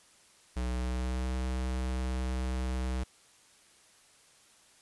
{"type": "tone with pitch glide", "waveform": "square", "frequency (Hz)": [61.74, 63.62], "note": ["B1", "C2"], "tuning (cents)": [0, -48], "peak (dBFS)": -31, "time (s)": [0.56, 3.04], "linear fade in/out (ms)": 10, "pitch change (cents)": 52, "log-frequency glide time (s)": [0.67, 1.3], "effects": ["white hiss -61 dBFS RMS until 4.81 s", "resampled to 24000 Hz"]}